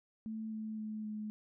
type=tone with pitch steps; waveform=sine; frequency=220 / 217.7 / 215.5 / 213.2 Hz; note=A3 / A3 / A3 / G#3; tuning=0 / -18 / -36 / +46 cents; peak=-38 dBFS; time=0.26-1.3 s; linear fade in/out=0 ms; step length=260 ms; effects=none